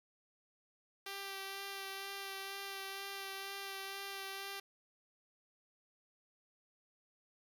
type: tone with vibrato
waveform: 5% pulse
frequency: 392 Hz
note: G4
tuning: in tune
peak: -31 dBFS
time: 1.06-4.6 s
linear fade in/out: 5 ms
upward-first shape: sine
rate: 2.1 Hz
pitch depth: 15 cents each way
effects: 11-bit